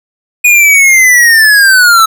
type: linear sweep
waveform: square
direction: down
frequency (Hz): 2472 to 1300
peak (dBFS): -3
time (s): 0.44-2.06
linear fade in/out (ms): 10
effects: none